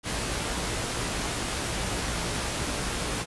pink noise with comb filter, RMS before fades -30 dBFS, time 0.03-3.26 s, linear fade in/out 50 ms, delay 17 ms, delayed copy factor +0.5, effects resampled to 24000 Hz

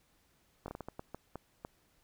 slowing click train, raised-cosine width 1 ms, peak -27 dBFS, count 10, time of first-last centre 0.66-1.649 s, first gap 21 ms, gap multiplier 1.39, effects pink hiss -71 dBFS RMS until 2.03 s

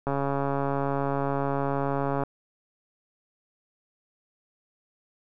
click train, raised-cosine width 1 ms, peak -14 dBFS, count 302, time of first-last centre 0.07-2.235 s, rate 139 Hz, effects none

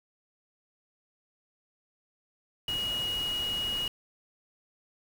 sine tone in noise, 2893 Hz, F#7, 40 cents flat, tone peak -29 dBFS, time 2.68-3.88 s, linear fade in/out 2 ms, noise pink, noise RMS -41 dBFS, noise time 2.68-3.88 s, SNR +9 dB, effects none

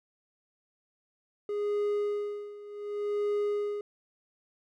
triangle tone with tremolo, 412.9 Hz, G#4, 10 cents flat, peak -24 dBFS, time 1.49-3.81 s, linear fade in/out 2 ms, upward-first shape sine, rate 0.67 Hz, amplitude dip 85%, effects none

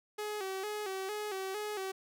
sawtooth tone with vibrato, 401.2 Hz, G4, 40 cents sharp, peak -32 dBFS, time 0.18-1.92 s, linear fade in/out 10 ms, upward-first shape square, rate 2.2 Hz, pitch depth 84 cents each way, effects none

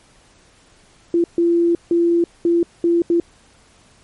sine tone bursts at uneven times, 341.1 Hz, F4, 41 cents flat, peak -12 dBFS, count 6, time 1.14-1.24 / 1.38-1.75 / 1.91-2.24 / 2.45-2.63 / 2.84-3.02 / 3.1-3.2 s, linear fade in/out 2 ms, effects pink hiss -52 dBFS RMS until 4.03 s + MP3 48 kbps

